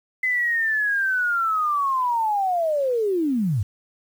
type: linear sweep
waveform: sine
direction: down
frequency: 2038 to 87.8 Hz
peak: -19 dBFS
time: 0.23-3.63 s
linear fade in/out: 5 ms
effects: 8-bit